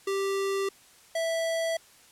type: tone pair in turn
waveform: square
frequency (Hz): 392 / 657.8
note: G4 / E5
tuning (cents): 0 / -4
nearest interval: major sixth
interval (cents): 896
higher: second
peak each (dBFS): -27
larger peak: neither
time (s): 0.07-0.69 / 1.15-1.77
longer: neither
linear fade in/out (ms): 5
effects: white hiss -56 dBFS RMS until 2.11 s + low-pass 11000 Hz 12 dB/octave